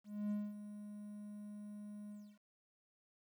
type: tone with ADSR envelope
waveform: triangle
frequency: 207.7 Hz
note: G#3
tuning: in tune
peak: -33 dBFS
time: 0.04-2.39 s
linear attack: 270 ms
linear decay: 220 ms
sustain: -12 dB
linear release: 280 ms
effects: 12-bit